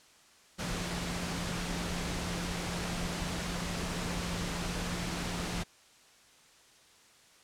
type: tone in noise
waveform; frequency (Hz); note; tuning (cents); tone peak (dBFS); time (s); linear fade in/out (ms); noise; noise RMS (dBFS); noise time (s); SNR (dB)
sine; 174.61; F3; 0; -38; 0.58-5.64; 20; pink; -36; 0.58-5.64; -5
effects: white hiss -60 dBFS RMS until 7.43 s + low-pass 8000 Hz 12 dB/octave